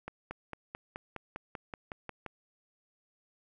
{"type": "accelerating click train", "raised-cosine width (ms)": 0.5, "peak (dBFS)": -24, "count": 12, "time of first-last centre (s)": [0.08, 2.263], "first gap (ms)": 230, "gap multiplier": 0.97, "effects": []}